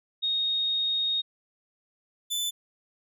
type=tone pair in turn; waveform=sine / sawtooth; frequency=3725 / 3508 Hz; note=A#7 / A7; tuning=-2 / -6 cents; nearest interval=minor second; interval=104 cents; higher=first; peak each=-24 dBFS; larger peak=neither; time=0.22-1.22 / 2.3-2.51 s; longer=first; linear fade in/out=20 ms; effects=none